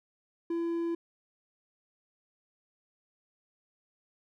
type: tone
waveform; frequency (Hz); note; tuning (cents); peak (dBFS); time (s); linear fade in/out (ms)
triangle; 336.8; E4; +37; -27; 0.5-0.95; 5
effects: none